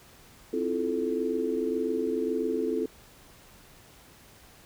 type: chord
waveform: sine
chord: F major seventh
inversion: second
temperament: just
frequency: 261.9 / 327.4 / 349.2 / 436.5 Hz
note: C4 / E4 / F4 / A4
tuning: +2 / -12 / 0 / -14 cents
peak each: -32 / -33 / -33 / -29 dBFS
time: 0.53-2.86 s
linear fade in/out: 5 ms
effects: pink hiss -54 dBFS RMS until 4.65 s